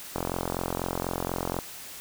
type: click train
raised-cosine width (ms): 1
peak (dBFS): -14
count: 64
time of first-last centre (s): 0.16-1.589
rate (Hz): 44.1
effects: white hiss -42 dBFS RMS until 2 s